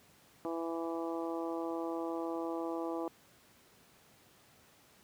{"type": "harmonic tone", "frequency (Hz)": 166, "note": "E3", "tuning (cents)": 12, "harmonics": [2, 3, 4, 5, 6, 7], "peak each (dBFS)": [-37, -41, -43, -45, -47, -48], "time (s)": [0.45, 3.08], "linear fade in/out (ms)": 0, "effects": ["pink hiss -63 dBFS RMS until 5.03 s", "high-pass 100 Hz 12 dB/octave"]}